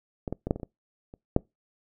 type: clicks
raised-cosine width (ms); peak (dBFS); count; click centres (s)
2; -18 / -17 / -17 / -9 / -22 / -30 / -21 / -30 / -6; 9; 0.278 / 0.326 / 0.47 / 0.509 / 0.56 / 0.599 / 0.632 / 1.139 / 1.364
effects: noise-tail reverb RT60 0.2 s tail -25 dB re dry